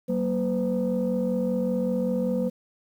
sine tone cluster, 189.3 / 234.5 / 507 Hz, F#3 / A#3 / B4, +40 / +11 / +45 cents, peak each -26 dBFS, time 0.08-2.5 s, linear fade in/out 20 ms, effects tanh soft clip ceiling -17 dBFS + 9-bit

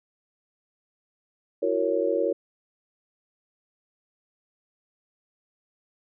sine chord, F# dominant seventh, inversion third, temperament just, 333 / 370 / 462.5 / 555 Hz, E4 / F#4 / A#4 / C#5, +18 / 0 / -14 / +2 cents, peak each -29 / -29 / -26 / -26 dBFS, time 1.62-2.33 s, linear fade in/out 10 ms, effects none

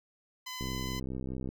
10% pulse tone, 1014 Hz, B5, 45 cents sharp, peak -30 dBFS, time 0.46-1 s, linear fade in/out 10 ms
click train, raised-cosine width 3 ms, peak -25 dBFS, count 58, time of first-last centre 0.61-1.49 s, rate 64.8 Hz
effects none

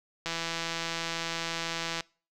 click train, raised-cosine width 0.2 ms, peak -15 dBFS, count 291, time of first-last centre 0.26-2.007 s, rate 166 Hz, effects noise-tail reverb RT60 0.4 s tail -25 dB re dry

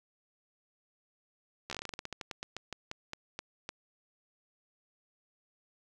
slowing click train, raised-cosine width 0.2 ms, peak -21 dBFS, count 22, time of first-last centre 1.7-3.691 s, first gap 13 ms, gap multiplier 1.17, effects none

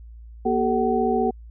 sine tone cluster, 237.3 / 384.6 / 439.3 / 753 Hz, A#3 / G4 / A4 / F#5, +31 / -33 / -3 / +30 cents, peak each -24 dBFS, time 0.45-1.31 s, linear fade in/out 10 ms, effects added 57 Hz sine -39 dBFS peak until 1.5 s

